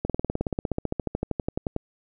slowing click train, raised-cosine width 2 ms, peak -12 dBFS, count 26, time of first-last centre 0.05-1.764 s, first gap 47 ms, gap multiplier 1.03, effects none

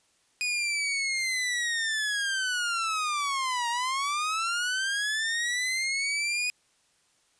sawtooth linear two-way sweep, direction down then up, 2483 to 932 to 2483 Hz, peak -23 dBFS, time 0.41-6.5 s, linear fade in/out 0 ms, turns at 3.69 s, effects white hiss -67 dBFS RMS until 7.39 s + resampled to 22050 Hz

